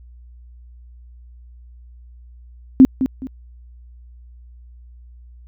sine tone with echo, 261.6 Hz, C4, in tune, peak -3 dBFS, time 2.8-2.85 s, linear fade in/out 0 ms, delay 210 ms, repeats 2, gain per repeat -11 dB, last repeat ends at 3.27 s, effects added 60 Hz sine -40 dBFS peak until 5.47 s

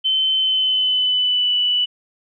sine tone with pitch glide, 3072 to 2966 Hz, G7 to F#7, -36 to +4 cents, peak -15 dBFS, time 0.04-1.86 s, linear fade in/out 20 ms, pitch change -60 cents, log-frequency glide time 0.36-1.54 s, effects none

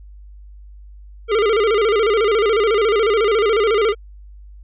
square tone with vibrato, 430 Hz, A4, 40 cents flat, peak -14 dBFS, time 1.28-3.95 s, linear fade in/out 50 ms, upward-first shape square, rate 14 Hz, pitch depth 100 cents each way, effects added 50 Hz sine -37 dBFS peak until 4.63 s + resampled to 8000 Hz

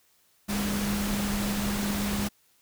sine tone in noise, 203.5 Hz, G#3, 35 cents flat, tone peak -28 dBFS, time 0.48-2.29 s, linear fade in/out 20 ms, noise pink, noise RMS -32 dBFS, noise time 0.48-2.29 s, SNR +1 dB, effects white hiss -65 dBFS RMS until 2.61 s

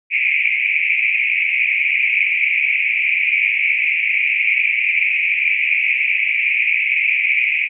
pink band-pass noise, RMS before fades -17 dBFS, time 0.1-7.69 s, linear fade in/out 50 ms, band 2200 to 2500 Hz, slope 96 dB/octave, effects none

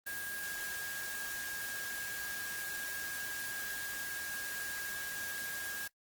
sine tone in noise, 1630 Hz, G#6, 33 cents flat, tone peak -40 dBFS, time 0.06-5.88 s, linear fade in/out 10 ms, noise white, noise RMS -43 dBFS, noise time 0.06-5.88 s, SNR 0 dB, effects noise-tail reverb RT60 0.1 s tail -21 dB re dry + Opus 24 kbps

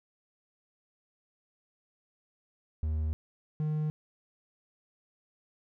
triangle tone pair in turn, 77.78 / 153.2 Hz, D#2 / D#3, 0 / -27 cents, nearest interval octave, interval 1173 cents, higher second, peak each -26 dBFS, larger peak neither, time 2.83-3.13 / 3.6-3.9 s, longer neither, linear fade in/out 0 ms, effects none

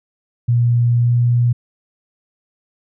sine tone with pitch glide, 119.6 to 120.57 Hz, A#2 to B2, +45 to -41 cents, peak -11 dBFS, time 0.48-1.53 s, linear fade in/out 10 ms, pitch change +14 cents, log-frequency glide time 1-1.12 s, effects none

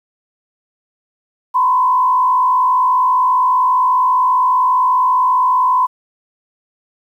sine tone with frequency modulation, 1012 Hz, B5, 42 cents sharp, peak -10 dBFS, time 1.54-5.87 s, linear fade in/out 20 ms, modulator 55 Hz, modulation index 0.7, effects 8-bit

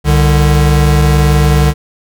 square tone pair together, 66.43 / 148.7 Hz, C2 / D3, +27 / +22 cents, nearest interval octave + major second, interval 1395 cents, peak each -10 dBFS, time 0.04-1.74 s, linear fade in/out 50 ms, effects none

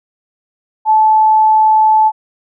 sine tone, 869 Hz, A5, 22 cents flat, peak -6 dBFS, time 0.85-2.12 s, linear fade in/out 50 ms, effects none

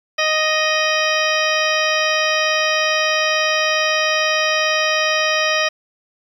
harmonic tone with a mistuned harmonic, 622.3 Hz, D#5, in tune, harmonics 1 / 2 / 3 / 4 / 5 / 6 / 8 / 9, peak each -21 / -23 / -21 / -22 / -25 / -29 / -28 / -27 dBFS, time 0.18-5.69 s, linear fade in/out 10 ms, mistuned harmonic 6, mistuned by +39 cents, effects 8-bit

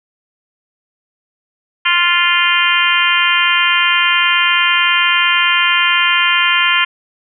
harmonic tone with a mistuned harmonic, 349.2 Hz, F4, in tune, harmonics 3 / 4 / 5 / 6 / 7 / 8 / 9, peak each -18 / -18 / -18 / -18 / -18 / -18 / -18 dBFS, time 1.85-6.85 s, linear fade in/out 10 ms, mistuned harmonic 9, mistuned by -16 cents, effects none

